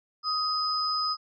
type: tone pair together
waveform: sine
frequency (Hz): 1257 / 5028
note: D#6 / D#8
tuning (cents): +17 / +17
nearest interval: 2 octaves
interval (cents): 2400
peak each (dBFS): -28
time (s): 0.23-1.17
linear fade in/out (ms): 50
effects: none